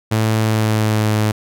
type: tone with pitch glide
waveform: sawtooth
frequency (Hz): 110 to 107.43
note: A2 to A2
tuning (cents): 0 to -41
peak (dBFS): -10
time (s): 0.11-1.32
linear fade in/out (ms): 10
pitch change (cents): -41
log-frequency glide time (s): 0.41-1.12
effects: none

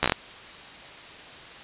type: slowing click train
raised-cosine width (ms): 0.3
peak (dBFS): -4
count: 6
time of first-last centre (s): 0.03-0.121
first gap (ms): 13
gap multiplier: 1.17
effects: white hiss -43 dBFS RMS until 1.63 s + resampled to 8000 Hz

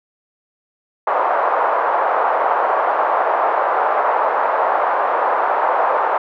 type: band-pass noise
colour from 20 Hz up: white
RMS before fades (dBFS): -17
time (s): 1.07-6.18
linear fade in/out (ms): 5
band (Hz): 560 to 1100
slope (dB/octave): 24
effects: none

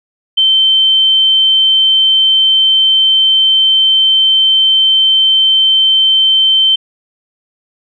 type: tone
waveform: sine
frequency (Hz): 3100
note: G7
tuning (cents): -20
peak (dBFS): -6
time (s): 0.37-6.76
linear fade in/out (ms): 10
effects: none

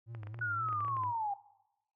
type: tone with vibrato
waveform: triangle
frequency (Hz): 110.1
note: A2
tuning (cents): +2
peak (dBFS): -40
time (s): 0.06-1.14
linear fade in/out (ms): 50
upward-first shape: sine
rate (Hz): 3.8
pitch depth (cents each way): 110
type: clicks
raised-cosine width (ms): 0.5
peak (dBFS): -34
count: 12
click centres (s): 0.149 / 0.233 / 0.271 / 0.344 / 0.39 / 0.687 / 0.728 / 0.806 / 0.848 / 0.882 / 0.968 / 1.036
type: linear sweep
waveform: sine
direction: down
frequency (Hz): 1478 to 784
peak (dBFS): -32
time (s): 0.41-1.34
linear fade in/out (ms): 5
effects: noise-tail reverb RT60 0.9 s tail -19 dB re dry

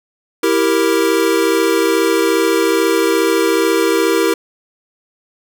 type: chord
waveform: square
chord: E diminished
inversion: none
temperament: equal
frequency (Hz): 329.6 / 392 / 466.2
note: E4 / G4 / Bb4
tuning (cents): 0 / 0 / 0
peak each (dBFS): -17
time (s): 0.43-4.34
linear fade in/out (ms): 5
effects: none

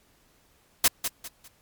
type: noise with echo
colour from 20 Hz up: white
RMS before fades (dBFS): -18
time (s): 0.84-0.88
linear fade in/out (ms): 5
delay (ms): 200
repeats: 3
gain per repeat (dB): -10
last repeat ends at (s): 1.48
effects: pink hiss -63 dBFS RMS until 1.61 s + MP3 96 kbps

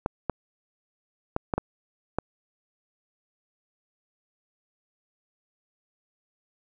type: clicks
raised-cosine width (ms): 1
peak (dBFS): -11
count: 6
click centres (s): 0.061 / 0.297 / 1.364 / 1.538 / 1.58 / 2.186
effects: none

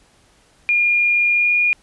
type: tone with pitch glide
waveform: sine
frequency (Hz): 2418 to 2432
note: D7 to D#7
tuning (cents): +50 to -40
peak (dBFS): -13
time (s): 0.69-1.73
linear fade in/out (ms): 0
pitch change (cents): +10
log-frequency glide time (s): 1.35-1.5
effects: pink hiss -55 dBFS RMS until 1.82 s + resampled to 24000 Hz

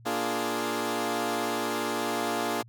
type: chord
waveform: 15% pulse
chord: Bb dominant seventh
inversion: none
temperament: equal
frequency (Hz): 233.1 / 293.7 / 349.2 / 415.3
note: Bb3 / D4 / F4 / Ab4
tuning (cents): 0 / 0 / 0 / 0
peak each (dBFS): -27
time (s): 0.05-2.63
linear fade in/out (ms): 20
effects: added 116 Hz sine -49 dBFS peak until 2.68 s

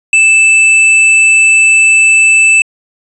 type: tone with tanh clipping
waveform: sine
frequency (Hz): 2637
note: E7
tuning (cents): 0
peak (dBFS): -5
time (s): 0.13-2.62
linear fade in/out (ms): 2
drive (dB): 16
effects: resampled to 22050 Hz

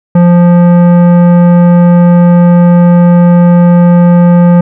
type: tone with tanh clipping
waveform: sine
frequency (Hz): 174.61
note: F3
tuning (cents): 0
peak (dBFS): -3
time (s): 0.15-4.61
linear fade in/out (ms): 5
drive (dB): 14
effects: none

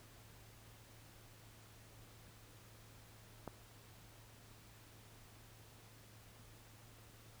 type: click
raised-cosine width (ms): 1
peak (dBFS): -30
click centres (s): 3.477
effects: added 110 Hz sine -62 dBFS peak until 7.4 s + pink hiss -62 dBFS RMS until 7.4 s

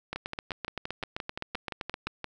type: two click trains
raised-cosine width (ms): 0.3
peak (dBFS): -18 / -17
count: 13 / 16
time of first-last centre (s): 0.16-2.243 / 0.13-2.07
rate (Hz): 5.76 / 7.73
effects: none

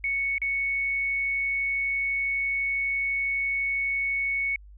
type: tone with dropouts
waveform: sine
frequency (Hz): 2217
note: C#7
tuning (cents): 0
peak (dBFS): -24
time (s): 0.04-4.56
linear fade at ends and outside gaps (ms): 2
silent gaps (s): 0.382-0.417
effects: added 50 Hz sine -45 dBFS peak until 4.77 s

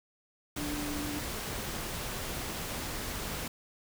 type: tone in noise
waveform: sine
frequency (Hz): 293.7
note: D4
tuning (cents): 0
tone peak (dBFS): -36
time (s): 0.57-1.19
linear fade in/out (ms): 5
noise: pink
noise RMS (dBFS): -37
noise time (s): 0.56-3.48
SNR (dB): -2
effects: none

